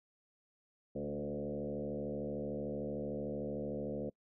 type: tone with frequency modulation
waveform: sine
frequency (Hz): 359.1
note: F4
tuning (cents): +48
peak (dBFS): -36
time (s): 0.95-4.1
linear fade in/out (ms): 10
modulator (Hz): 73.3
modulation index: 3
effects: noise-tail reverb RT60 0.1 s tail -26 dB re dry